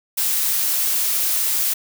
blue noise, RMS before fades -20 dBFS, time 0.17-1.74 s, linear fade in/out 10 ms, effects none

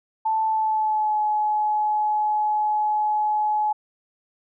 sine tone with pitch glide, 880 to 848.6 Hz, A5 to G#5, 0 to +37 cents, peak -19 dBFS, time 0.25-3.73 s, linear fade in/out 10 ms, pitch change -63 cents, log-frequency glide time 0.44-1.2 s, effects none

